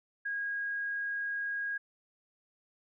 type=tone; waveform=sine; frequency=1638 Hz; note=G#6; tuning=24 cents flat; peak=-32 dBFS; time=0.25-1.78 s; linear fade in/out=10 ms; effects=none